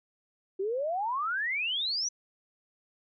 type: exponential sweep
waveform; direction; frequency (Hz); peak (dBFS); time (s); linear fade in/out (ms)
sine; up; 370 to 6040; -28; 0.59-2.09; 10
effects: none